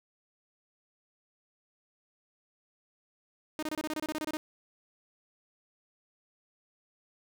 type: tone bursts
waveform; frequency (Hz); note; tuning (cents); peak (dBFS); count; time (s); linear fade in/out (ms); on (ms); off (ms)
sawtooth; 308.5; D#4; -15; -28; 13; 3.59-4.37; 0; 36; 26
effects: none